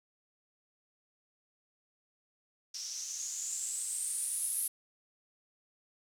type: noise with low-pass filter sweep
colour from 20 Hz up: violet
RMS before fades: -37 dBFS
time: 2.74-4.68 s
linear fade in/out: 5 ms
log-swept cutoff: 5500 to 11000 Hz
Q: 7.7
effects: none